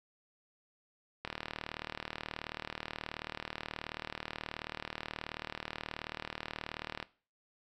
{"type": "click train", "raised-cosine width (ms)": 0.3, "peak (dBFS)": -21, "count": 224, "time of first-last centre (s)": [1.25, 7.027], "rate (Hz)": 38.6, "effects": ["noise-tail reverb RT60 0.4 s tail -19 dB re dry"]}